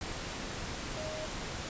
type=tone in noise; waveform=sine; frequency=622.3 Hz; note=D#5; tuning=in tune; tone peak=-39 dBFS; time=0.97-1.26 s; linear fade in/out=2 ms; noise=pink; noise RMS=-39 dBFS; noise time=0.01-1.69 s; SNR=-3 dB; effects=resampled to 16000 Hz